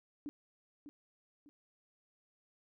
sine tone with echo, 291.5 Hz, D4, 13 cents flat, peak -39 dBFS, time 0.26-0.29 s, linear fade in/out 0 ms, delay 600 ms, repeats 2, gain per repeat -9 dB, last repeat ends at 1.49 s, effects none

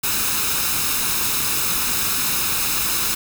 white noise with comb filter, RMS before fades -21 dBFS, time 0.03-3.15 s, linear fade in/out 10 ms, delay 0.77 ms, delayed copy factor +0.55, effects none

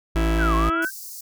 square tone, 55 Hz, A1, in tune, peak -20 dBFS, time 0.15-0.7 s, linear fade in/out 10 ms
harmonic tone, 329.1 Hz, E4, 3 cents flat, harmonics 1 / 2 / 3 / 4 / 5 / 6 / 7 / 8 / 9 / 10, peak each -25 / -33 / -39 / -35 / -37 / -42 / -43 / -41 / -47 / -44 dBFS, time 0.16-0.85 s, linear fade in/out 2 ms
sine linear two-way sweep, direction down then up, 1661.2 to 1058 to 1592 Hz, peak -22 dBFS, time 0.37-0.91 s, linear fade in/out 50 ms, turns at 0.55 s
white high-pass noise, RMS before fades -37 dBFS, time 0.82-1.21 s, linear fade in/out 5 ms, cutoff 4700 Hz, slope 48 dB/octave
effects none

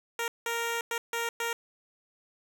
10% pulse tone bursts at uneven times, 465.4 Hz, A#4, 3 cents flat, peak -21 dBFS, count 5, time 0.19-0.28 / 0.46-0.81 / 0.91-0.98 / 1.13-1.29 / 1.4-1.53 s, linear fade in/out 2 ms, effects none

